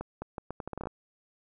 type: accelerating click train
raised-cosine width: 1 ms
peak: -22 dBFS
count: 12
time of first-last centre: 0.01-0.872 s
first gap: 210 ms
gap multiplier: 0.77
effects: none